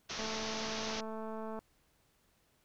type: low-pass noise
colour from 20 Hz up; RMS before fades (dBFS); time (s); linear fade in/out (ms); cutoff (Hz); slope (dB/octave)
white; -41; 0.09-1.01; 10; 6300; 96
type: click train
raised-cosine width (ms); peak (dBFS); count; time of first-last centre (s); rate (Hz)
1; -30; 309; 0.19-1.59; 220
effects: pink hiss -72 dBFS RMS until 2.64 s